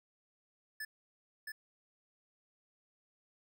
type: tone with echo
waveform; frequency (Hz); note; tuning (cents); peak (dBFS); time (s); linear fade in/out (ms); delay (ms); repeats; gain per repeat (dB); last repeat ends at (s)
square; 1736; A6; -24; -40; 0.8-0.85; 5; 670; 1; -2; 1.52
effects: none